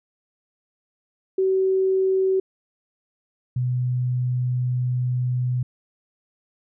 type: tone pair in turn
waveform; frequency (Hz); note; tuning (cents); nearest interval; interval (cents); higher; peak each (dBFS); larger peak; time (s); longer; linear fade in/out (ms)
sine; 380.1 / 125.02; F#4 / B2; +47 / +22; octave + perfect fifth; 1925; first; -17 / -20; first; 1.38-2.4 / 3.56-5.63; second; 5
effects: none